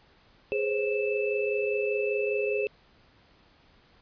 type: tone cluster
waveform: sine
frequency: 415.2 / 509 / 534 / 2632 Hz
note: G#4 / C5 / C5 / E7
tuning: 0 / -48 / +35 / -3 cents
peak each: -27 / -36 / -32 / -33 dBFS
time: 0.52-2.67 s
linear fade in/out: 0 ms
effects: pink hiss -60 dBFS RMS until 4.01 s + resampled to 11025 Hz